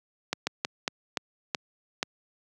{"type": "slowing click train", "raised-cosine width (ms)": 0.2, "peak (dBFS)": -9, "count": 7, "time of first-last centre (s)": [0.33, 2.029], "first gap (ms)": 140, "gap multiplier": 1.28, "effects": ["high-pass 150 Hz 12 dB/octave"]}